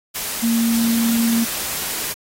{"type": "tone in noise", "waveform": "sine", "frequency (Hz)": 230.5, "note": "A#3", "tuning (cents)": -19, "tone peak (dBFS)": -15, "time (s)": [0.42, 1.45], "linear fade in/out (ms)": 20, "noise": "white", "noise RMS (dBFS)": -25, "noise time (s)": [0.14, 2.14], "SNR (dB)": 7, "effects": ["AAC 48 kbps"]}